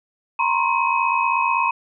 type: tone cluster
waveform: sine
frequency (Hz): 934 / 1023 / 1079 / 2539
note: A#5 / C6 / C#6 / D#7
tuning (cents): +3 / -39 / -47 / +34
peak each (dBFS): -21 / -23 / -23 / -23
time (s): 0.39-1.71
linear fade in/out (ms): 5
effects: none